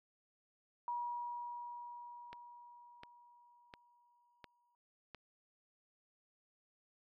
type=tone with exponential decay; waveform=sine; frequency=960 Hz; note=B5; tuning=49 cents flat; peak=-36 dBFS; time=0.88-4.75 s; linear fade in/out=1 ms; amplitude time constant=840 ms
type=click train; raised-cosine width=0.3 ms; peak=-33 dBFS; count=5; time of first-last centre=2.33-5.147 s; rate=1.42 Hz
effects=none